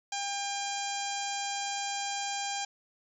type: harmonic tone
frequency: 801 Hz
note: G5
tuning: 37 cents sharp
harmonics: 1 / 2 / 3 / 4 / 5 / 6 / 7 / 8 / 9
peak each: -35 / -43 / -42 / -41 / -45 / -43 / -44 / -43 / -41 dBFS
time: 0.12-2.65 s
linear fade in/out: 5 ms
effects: 11-bit